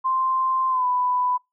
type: tone with pitch glide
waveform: sine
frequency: 1045 to 994.9 Hz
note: C6 to B5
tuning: -2 to +12 cents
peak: -19 dBFS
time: 0.04-1.38 s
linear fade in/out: 20 ms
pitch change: -86 cents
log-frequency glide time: 0.69-0.86 s
effects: noise-tail reverb RT60 0.2 s tail -26 dB re dry